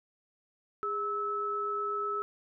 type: tone pair together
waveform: sine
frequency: 410.1 / 1302 Hz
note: G#4 / E6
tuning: -22 / -22 cents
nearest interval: octave + minor sixth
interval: 2000 cents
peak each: -36 / -31 dBFS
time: 0.83-2.22 s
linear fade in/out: 0 ms
effects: none